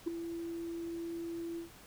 sine tone with ADSR envelope, 336 Hz, E4, 33 cents sharp, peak -26 dBFS, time 0.06-1.7 s, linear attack 17 ms, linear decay 8 ms, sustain -11 dB, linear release 120 ms, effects tanh soft clip ceiling -27 dBFS + pink hiss -56 dBFS RMS until 1.86 s

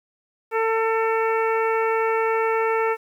harmonic tone, 448.1 Hz, A4, 32 cents sharp, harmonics 1 / 2 / 3 / 4 / 5 / 6, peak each -21 / -25 / -27 / -32 / -31 / -37 dBFS, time 0.51-2.97 s, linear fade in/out 50 ms, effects 9-bit

